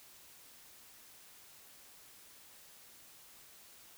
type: silence
effects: white hiss -58 dBFS RMS until 3.97 s